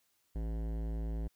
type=tone with hard clipping; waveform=sine; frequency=55 Hz; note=A1; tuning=in tune; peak=-36 dBFS; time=0.35-1.28 s; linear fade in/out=10 ms; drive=17 dB; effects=white hiss -75 dBFS RMS until 1.35 s